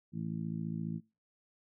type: harmonic tone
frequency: 54.7 Hz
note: A1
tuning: 9 cents flat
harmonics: 2 / 3 / 4 / 5 / 6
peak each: -45 / -37 / -40 / -49 / -48 dBFS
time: 0.12-1.01 s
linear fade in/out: 50 ms
effects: noise-tail reverb RT60 0.3 s tail -24 dB re dry